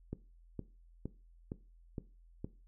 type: click train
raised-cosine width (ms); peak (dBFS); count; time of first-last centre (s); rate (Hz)
3; -26; 6; 0.13-2.445; 2.16
effects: noise-tail reverb RT60 0.3 s tail -17 dB re dry + added 42 Hz sine -58 dBFS peak until 2.67 s